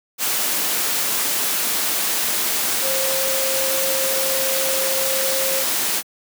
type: tone in noise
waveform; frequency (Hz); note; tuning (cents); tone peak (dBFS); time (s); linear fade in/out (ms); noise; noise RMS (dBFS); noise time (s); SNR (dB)
sine; 533; C5; +32; -24; 2.81-5.65; 50; white; -21; 0.18-6.03; -6
effects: high-pass 200 Hz 12 dB/octave